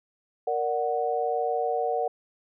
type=chord; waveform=sine; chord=Bb augmented; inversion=none; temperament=equal; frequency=466.2 / 587.3 / 740 Hz; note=Bb4 / D5 / F#5; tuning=0 / 0 / 0 cents; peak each=-28 / -31 / -27 dBFS; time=0.47-2.08 s; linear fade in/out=5 ms; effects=none